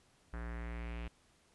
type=tone with low-pass filter sweep; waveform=square; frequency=58.27 Hz; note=A#1; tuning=in tune; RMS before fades=-42 dBFS; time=0.33-1.08 s; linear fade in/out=5 ms; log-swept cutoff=1600 to 2700 Hz; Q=3.1; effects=pink hiss -69 dBFS RMS until 1.54 s + resampled to 24000 Hz